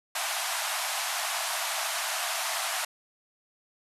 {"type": "band-pass noise", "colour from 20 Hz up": "pink", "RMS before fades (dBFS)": -31, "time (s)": [0.15, 2.85], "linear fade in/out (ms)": 5, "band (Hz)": [630, 13000], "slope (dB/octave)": 96, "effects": []}